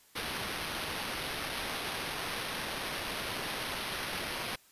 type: noise with sample-and-hold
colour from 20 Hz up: blue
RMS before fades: -37 dBFS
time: 0.15-4.56 s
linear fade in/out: 10 ms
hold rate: 7350 Hz
effects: white hiss -62 dBFS RMS until 4.71 s + resampled to 32000 Hz